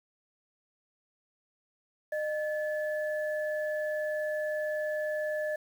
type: tone pair together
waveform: sine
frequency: 610.9 / 1728 Hz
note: D#5 / A6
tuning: -32 / -32 cents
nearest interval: octave + tritone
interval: 1800 cents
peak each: -30 / -37 dBFS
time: 2.12-5.56 s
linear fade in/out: 5 ms
effects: 9-bit